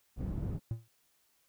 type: low-pass noise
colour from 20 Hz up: white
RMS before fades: -36 dBFS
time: 0.16-0.6 s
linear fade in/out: 50 ms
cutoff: 140 Hz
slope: 12 dB/octave
type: tone with exponential decay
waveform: triangle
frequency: 113.6 Hz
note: A#2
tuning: 44 cents flat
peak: -27 dBFS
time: 0.71-0.88 s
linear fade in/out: 0 ms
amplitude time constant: 35 ms
effects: white hiss -72 dBFS RMS until 1.48 s